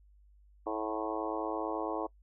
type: harmonic tone with a mistuned harmonic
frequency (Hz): 109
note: A2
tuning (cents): -16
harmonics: 3 / 4 / 5 / 6 / 7 / 8 / 9 / 10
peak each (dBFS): -38 / -39 / -40 / -41 / -41 / -42 / -43 / -43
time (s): 0.66-2.07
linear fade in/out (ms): 10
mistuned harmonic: 7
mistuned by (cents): -32
effects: noise-tail reverb RT60 0.1 s tail -24 dB re dry + added 50 Hz sine -58 dBFS peak until 2.22 s